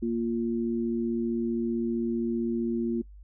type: tone pair together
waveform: sine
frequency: 233.1 / 348.5 Hz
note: A#3 / F4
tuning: 0 / -4 cents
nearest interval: perfect fifth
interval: 696 cents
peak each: -27 / -30 dBFS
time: 0.02-3.02 s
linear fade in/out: 10 ms
effects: noise-tail reverb RT60 0.1 s tail -23 dB re dry + added 50 Hz sine -45 dBFS peak until 3.23 s